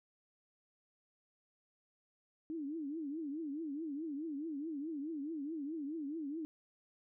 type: tone with vibrato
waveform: sine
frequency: 302.2 Hz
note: D4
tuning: 50 cents sharp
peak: -38 dBFS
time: 2.5-6.45 s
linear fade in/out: 0 ms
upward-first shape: triangle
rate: 4.7 Hz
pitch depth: 200 cents each way
effects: none